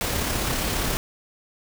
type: noise with amplitude modulation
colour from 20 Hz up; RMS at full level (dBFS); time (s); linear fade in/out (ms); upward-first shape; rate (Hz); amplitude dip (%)
pink; -24; 0.01-0.97; 0; sine; 34.8; 30
effects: none